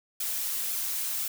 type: noise with flanger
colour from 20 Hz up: blue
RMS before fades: -31 dBFS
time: 0.2-1.28 s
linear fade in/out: 5 ms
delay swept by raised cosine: 1 to 6.4 ms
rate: 1.9 Hz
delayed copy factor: -0.55
effects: none